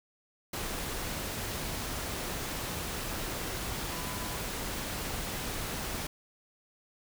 sine tone in noise, 1000 Hz, B5, 21 cents sharp, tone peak -45 dBFS, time 3.92-4.36 s, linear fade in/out 5 ms, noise pink, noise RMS -36 dBFS, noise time 0.53-6.07 s, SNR -12 dB, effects none

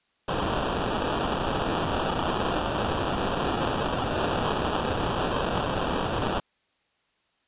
white noise with sample-and-hold, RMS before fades -27 dBFS, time 0.28-6.4 s, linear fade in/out 2 ms, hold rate 2100 Hz, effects white hiss -70 dBFS RMS until 7.47 s + resampled to 8000 Hz

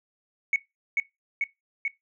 sine tone with echo, 2217 Hz, C#7, in tune, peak -18 dBFS, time 0.53-0.56 s, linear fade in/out 2 ms, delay 440 ms, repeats 3, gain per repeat -2 dB, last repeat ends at 1.88 s, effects noise-tail reverb RT60 0.2 s tail -20 dB re dry + tanh soft clip ceiling -14 dBFS

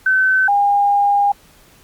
sine tone pair in turn, 1528 / 809.4 Hz, G6 / G#5, -45 / -45 cents, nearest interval major seventh, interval 1100 cents, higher first, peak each -11 dBFS, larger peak neither, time 0.06-0.48 / 0.48-1.32 s, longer second, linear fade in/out 5 ms, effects pink hiss -49 dBFS RMS until 1.83 s + Opus 48 kbps

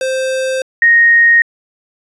square / sine tone pair in turn, 523.3 / 1864.8 Hz, C5 / A#6, 0 / 0 cents, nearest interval octave + minor seventh, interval 2200 cents, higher second, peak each -15 / -5 dBFS, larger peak second, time 0.01-0.62 / 0.82-1.42 s, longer first, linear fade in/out 2 ms, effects resampled to 24000 Hz

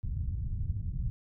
white low-pass noise, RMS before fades -33 dBFS, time 0.03-1.1 s, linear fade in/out 0 ms, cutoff 110 Hz, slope 24 dB/octave, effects none

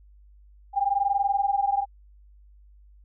sine tone pair together, 789.2 / 810 Hz, G5 / G#5, +11 / -43 cents, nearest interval unison, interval 46 cents, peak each -24 dBFS, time 0.73-1.86 s, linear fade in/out 50 ms, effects added 50 Hz sine -50 dBFS peak until 3.04 s

